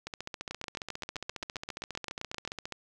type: two click trains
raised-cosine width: 0.2 ms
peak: -20 / -19 dBFS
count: 40 / 16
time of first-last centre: 0.07-2.723 / 0.51-2.476 s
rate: 14.7 / 7.63 Hz
effects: none